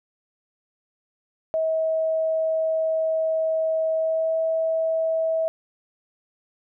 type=tone with pitch glide; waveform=sine; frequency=641 to 647.3 Hz; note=E5 to E5; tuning=-49 to -32 cents; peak=-20 dBFS; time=1.54-5.48 s; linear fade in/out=0 ms; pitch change=+17 cents; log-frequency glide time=3.95-4.38 s; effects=none